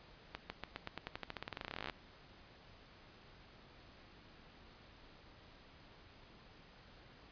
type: accelerating click train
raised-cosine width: 0.3 ms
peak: -25 dBFS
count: 29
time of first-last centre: 0.35-1.898 s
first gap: 150 ms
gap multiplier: 0.91
effects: pink hiss -60 dBFS RMS until 7.31 s + resampled to 11025 Hz